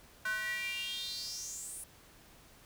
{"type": "tone with high-pass filter sweep", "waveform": "square", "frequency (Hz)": 214.5, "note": "A3", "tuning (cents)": -44, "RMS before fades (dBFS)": -39, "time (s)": [0.25, 1.84], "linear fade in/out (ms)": 5, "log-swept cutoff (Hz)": [1400, 10000], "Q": 6.8, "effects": ["pink hiss -59 dBFS RMS until 2.65 s"]}